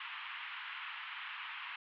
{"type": "band-pass noise", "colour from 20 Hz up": "white", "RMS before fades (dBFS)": -45, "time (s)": [0, 1.76], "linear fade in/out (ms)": 5, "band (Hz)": [940, 3100], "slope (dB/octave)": 48, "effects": []}